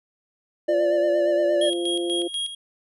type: tone with vibrato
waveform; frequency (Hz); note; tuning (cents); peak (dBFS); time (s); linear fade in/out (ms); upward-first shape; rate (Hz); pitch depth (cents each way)
triangle; 587.3; D5; 0; -17; 0.68-1.7; 10; sine; 8.6; 41
type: harmonic tone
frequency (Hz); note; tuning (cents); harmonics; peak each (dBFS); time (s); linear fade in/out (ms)
173.3; F3; -13; 2 / 3 / 4; -24 / -32 / -40; 0.68-2.28; 10
type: tone with tremolo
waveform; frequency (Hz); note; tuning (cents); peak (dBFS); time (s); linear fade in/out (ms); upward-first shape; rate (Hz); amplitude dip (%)
square; 3275; G#7; -25; -25; 1.61-2.55; 5; square; 4.1; 65
effects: resampled to 32000 Hz